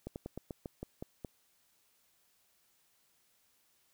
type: slowing click train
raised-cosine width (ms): 2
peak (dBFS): -27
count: 9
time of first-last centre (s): 0.07-1.248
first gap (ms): 89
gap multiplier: 1.14
effects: white hiss -72 dBFS RMS until 3.93 s